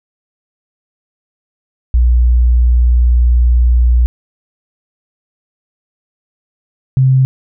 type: tone pair in turn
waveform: sine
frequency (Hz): 60.3 / 131.44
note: B1 / C3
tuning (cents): -41 / +8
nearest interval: octave + minor second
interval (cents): 1349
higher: second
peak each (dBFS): -6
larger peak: neither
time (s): 1.94-4.06 / 6.97-7.25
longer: first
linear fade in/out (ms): 0
effects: none